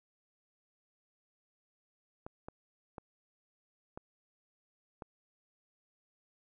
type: clicks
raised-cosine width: 1 ms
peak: -29 dBFS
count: 5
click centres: 2.265 / 2.485 / 2.982 / 3.975 / 5.022 s
effects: none